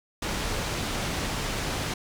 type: low-pass noise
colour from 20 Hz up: pink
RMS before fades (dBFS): -30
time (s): 0.22-1.94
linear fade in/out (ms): 5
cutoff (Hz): 7600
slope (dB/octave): 12
effects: none